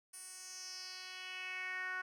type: tone with band-pass filter sweep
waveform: 10% pulse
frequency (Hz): 370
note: F#4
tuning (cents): 0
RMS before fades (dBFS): -45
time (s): 0.13-2.02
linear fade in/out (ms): 10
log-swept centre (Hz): 9700 to 1500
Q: 3.4
effects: none